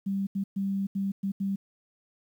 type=tone bursts at uneven times; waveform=sine; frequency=196 Hz; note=G3; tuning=in tune; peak=-26 dBFS; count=6; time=0.06-0.27 / 0.35-0.44 / 0.56-0.87 / 0.95-1.12 / 1.23-1.32 / 1.4-1.56 s; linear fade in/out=10 ms; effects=10-bit